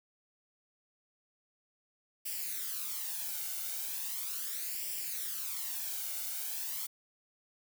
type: noise with flanger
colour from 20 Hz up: blue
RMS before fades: -38 dBFS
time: 2.25-6.87 s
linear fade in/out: 10 ms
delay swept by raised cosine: 0.38 to 1.38 ms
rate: 0.38 Hz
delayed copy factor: +0.65
effects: none